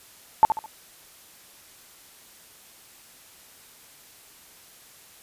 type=tone with echo; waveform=sine; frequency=878 Hz; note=A5; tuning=4 cents flat; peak=-9 dBFS; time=0.43-0.45 s; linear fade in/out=0 ms; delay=70 ms; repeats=3; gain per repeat=-9 dB; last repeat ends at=0.66 s; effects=white hiss -51 dBFS RMS until 5.22 s + resampled to 32000 Hz